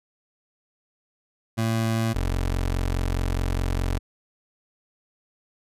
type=tone pair in turn; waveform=25% pulse; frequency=112.9 / 44.8 Hz; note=A2 / F1; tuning=+45 / +45 cents; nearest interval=octave + major third; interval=1600 cents; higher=first; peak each=-18 / -19 dBFS; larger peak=first; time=1.57-2.14 / 2.14-3.99 s; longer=second; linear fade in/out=20 ms; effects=resampled to 32000 Hz